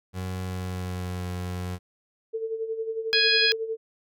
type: tone with pitch glide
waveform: 30% pulse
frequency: 92.5 to 89.97 Hz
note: F#2 to F#2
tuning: 0 to -48 cents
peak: -27 dBFS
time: 0.13-1.79 s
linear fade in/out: 50 ms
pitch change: -48 cents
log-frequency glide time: 0.4-1.28 s
type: tone with tremolo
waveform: sine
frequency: 447 Hz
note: A4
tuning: 27 cents sharp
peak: -25 dBFS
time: 2.33-3.77 s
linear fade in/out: 20 ms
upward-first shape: sine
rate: 11 Hz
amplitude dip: 65%
type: harmonic tone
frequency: 830.6 Hz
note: G#5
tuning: in tune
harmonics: 2 / 3 / 4 / 5 / 6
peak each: -25 / -25 / -25 / -25 / -25 dBFS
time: 3.13-3.52 s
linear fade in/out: 0 ms
effects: none